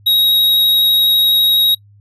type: tone with vibrato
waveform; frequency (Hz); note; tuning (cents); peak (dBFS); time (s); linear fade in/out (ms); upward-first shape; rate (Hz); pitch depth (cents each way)
square; 3800; A#7; +33; -10; 0.06-1.75; 10; triangle; 12; 9
effects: noise-tail reverb RT60 0.1 s tail -25 dB re dry + added 102 Hz sine -43 dBFS peak until 2 s